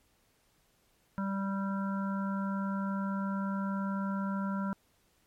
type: harmonic tone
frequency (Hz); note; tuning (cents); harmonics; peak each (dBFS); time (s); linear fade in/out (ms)
195.6; G3; -4; 1 / 3 / 5 / 7 / 8; -31 / -44 / -41 / -41 / -50; 1.18-4.73; 0
effects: pink hiss -70 dBFS RMS until 5.26 s + MP3 64 kbps